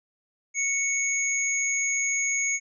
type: tone pair together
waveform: sine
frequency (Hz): 2217 / 6643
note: C#7 / G#8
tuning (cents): 0 / 0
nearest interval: octave + perfect fifth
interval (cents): 1900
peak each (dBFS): -26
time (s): 0.54-2.6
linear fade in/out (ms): 50
effects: none